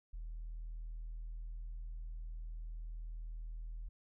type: tone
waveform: sine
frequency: 40.2 Hz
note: E1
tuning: 43 cents flat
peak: -40 dBFS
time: 0.13-3.89 s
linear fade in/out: 10 ms
effects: tanh soft clip ceiling -39 dBFS